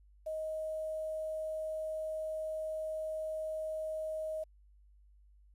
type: tone with quantisation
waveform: sine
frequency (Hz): 628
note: D#5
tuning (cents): +16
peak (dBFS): -35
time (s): 0.26-4.44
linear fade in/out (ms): 10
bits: 10
effects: added 50 Hz sine -59 dBFS peak until 5.54 s + resampled to 32000 Hz